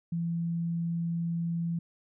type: tone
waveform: sine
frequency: 168.5 Hz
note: E3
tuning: 38 cents sharp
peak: -28 dBFS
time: 0.12-1.79 s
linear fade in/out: 5 ms
effects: none